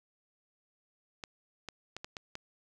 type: clicks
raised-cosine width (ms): 0.2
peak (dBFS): -23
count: 6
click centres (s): 1.238 / 1.687 / 1.966 / 2.045 / 2.168 / 2.354
effects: none